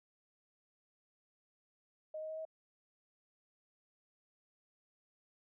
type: tone with pitch steps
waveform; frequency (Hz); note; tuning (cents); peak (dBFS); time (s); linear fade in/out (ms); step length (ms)
sine; 622.3 / 627.4 / 632.4 / 637.6; D#5 / D#5 / D#5 / D#5; 0 / +14 / +28 / +42; -40; 2.14-2.452; 5; 78
effects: none